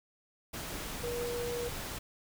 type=tone in noise; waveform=sine; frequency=480 Hz; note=B4; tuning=49 cents flat; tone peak=-34 dBFS; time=1.03-1.69 s; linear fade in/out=10 ms; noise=pink; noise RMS=-40 dBFS; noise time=0.53-1.99 s; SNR=+3 dB; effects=none